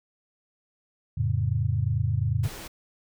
sine chord, F augmented, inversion none, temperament equal, 87.31 / 110 / 138.59 Hz, F2 / A2 / C#3, 0 / 0 / 0 cents, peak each -28 / -25 / -28 dBFS, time 1.17-2.48 s, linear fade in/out 10 ms
pink noise, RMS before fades -40 dBFS, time 2.43-2.68 s, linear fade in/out 10 ms
effects none

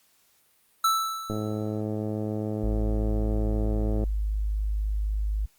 square tone with exponential decay, 1318.5 Hz, E6, in tune, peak -19 dBFS, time 0.84-1.81 s, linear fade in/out 5 ms, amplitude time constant 210 ms
click train, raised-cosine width 2 ms, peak -18 dBFS, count 294, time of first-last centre 1.3-4.038 s, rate 107 Hz
sine tone, 51.91 Hz, G#1, in tune, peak -24 dBFS, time 2.63-5.46 s, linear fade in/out 10 ms
effects white hiss -64 dBFS RMS until 5.58 s + Opus 48 kbps

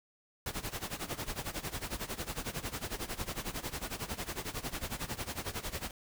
pink noise with tremolo, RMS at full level -36 dBFS, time 0.46-5.91 s, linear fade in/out 2 ms, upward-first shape sine, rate 11 Hz, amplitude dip 85%, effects none

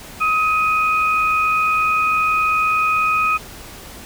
sine tone pair together, 1266.3 / 2489 Hz, D#6 / D#7, +30 / 0 cents, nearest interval octave, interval 1170 cents, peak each -16 / -19 dBFS, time 0.2-3.38 s, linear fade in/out 20 ms, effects pink hiss -37 dBFS RMS until 4.05 s

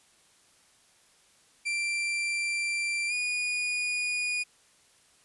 40% pulse tone with pitch glide, 2357 to 2456 Hz, D7 to D#7, +6 to -23 cents, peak -27 dBFS, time 1.65-4.44 s, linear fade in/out 20 ms, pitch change +71 cents, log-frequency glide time 3.08-3.13 s, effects white hiss -62 dBFS RMS until 5.24 s + resampled to 24000 Hz

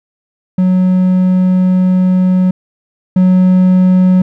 triangle tone pair in turn, 184.2 / 184.2 Hz, F#3 / F#3, -7 / -7 cents, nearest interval unison, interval 0 cents, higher neither, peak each -5 / -3 dBFS, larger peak second, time 0.58-2.51 / 3.16-4.22 s, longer first, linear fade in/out 5 ms, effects none

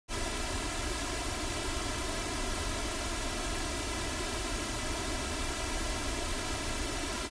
pink noise with comb filter, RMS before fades -34 dBFS, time 0.08-7.3 s, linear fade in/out 50 ms, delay 3 ms, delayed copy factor +0.8, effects resampled to 22050 Hz

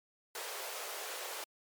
pink high-pass noise, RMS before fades -42 dBFS, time 0.35-1.44 s, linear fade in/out 2 ms, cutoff 400 Hz, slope 48 dB/octave, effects MP3 96 kbps

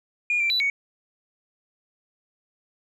sine tone with pitch steps, 2431 / 2352 / 3964 / 2233 Hz, D#7 / D7 / B7 / C#7, -41 / +2 / +6 / +12 cents, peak -19 dBFS, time 0.3-0.7 s, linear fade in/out 2 ms, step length 100 ms, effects tanh soft clip ceiling -16 dBFS

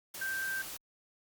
sine tone in noise, 1568 Hz, G6, in tune, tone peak -33 dBFS, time 0.21-0.62 s, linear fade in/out 5 ms, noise white, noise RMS -43 dBFS, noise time 0.14-0.77 s, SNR +7 dB, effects Opus 48 kbps

